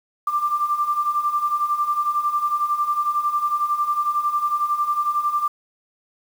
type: beating tone pair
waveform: sine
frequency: 1176 / 1187 Hz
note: D6 / D6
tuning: +2 / +18 cents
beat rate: 11 Hz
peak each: -25 / -20 dBFS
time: 0.27-5.48 s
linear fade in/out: 5 ms
effects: 7-bit